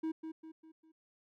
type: tone with echo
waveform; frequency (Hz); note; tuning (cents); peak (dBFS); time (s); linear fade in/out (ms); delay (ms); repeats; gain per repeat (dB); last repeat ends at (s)
triangle; 319.6; D#4; +47; -31; 0.03-0.12; 10; 200; 4; -7; 0.92
effects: none